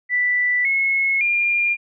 sine tone with pitch steps, 1975.5 / 2179 / 2404 Hz, B6 / C#7 / D7, 0 / -30 / +40 cents, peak -16 dBFS, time 0.09-1.77 s, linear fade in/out 50 ms, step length 560 ms, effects none

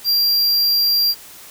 square tone, 4750 Hz, D8, 19 cents sharp, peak -14 dBFS, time 0.04-1.15 s, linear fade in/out 50 ms, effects white hiss -40 dBFS RMS until 1.5 s

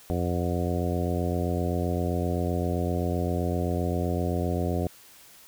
harmonic tone with a mistuned harmonic, 87.7 Hz, F2, 8 cents sharp, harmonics 1 / 2 / 3 / 4 / 5 / 6 / 7 / 8, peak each -28 / -31 / -33 / -34 / -35 / -36 / -36 / -37 dBFS, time 0.1-4.87 s, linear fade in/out 0 ms, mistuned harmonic 8, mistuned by +60 cents, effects white hiss -52 dBFS RMS until 5.47 s

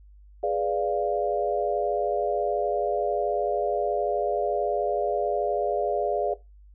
sine chord, G# diminished seventh, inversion none, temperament equal, 415.3 / 493.9 / 587.3 / 698.5 Hz, G#4 / B4 / D5 / F5, 0 / 0 / 0 / 0 cents, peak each -28 / -31 / -27 / -28 dBFS, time 0.43-6.34 s, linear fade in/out 5 ms, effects noise-tail reverb RT60 0.2 s tail -17 dB re dry + added 50 Hz sine -48 dBFS peak until 6.74 s

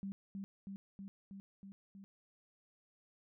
sine tone with echo, 196.1 Hz, G3, 1 cent sharp, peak -39 dBFS, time 0.03-0.12 s, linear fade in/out 0 ms, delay 320 ms, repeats 6, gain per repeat -2 dB, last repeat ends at 2.04 s, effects none

